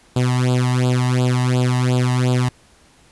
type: tone with flanger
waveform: sawtooth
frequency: 125.6 Hz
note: B2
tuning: 30 cents sharp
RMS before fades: -17 dBFS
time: 0.16-2.49 s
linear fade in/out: 5 ms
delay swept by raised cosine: 0.25 to 1.06 ms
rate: 2.8 Hz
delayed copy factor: +0.9
effects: pink hiss -52 dBFS RMS until 3.11 s + resampled to 24000 Hz